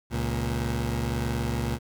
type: tone pair together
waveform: 20% pulse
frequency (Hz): 69.6 / 117.66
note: C#2 / A#2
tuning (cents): +8 / +17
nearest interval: major sixth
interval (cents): 909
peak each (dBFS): -24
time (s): 0.1-1.79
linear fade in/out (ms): 50
effects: 10-bit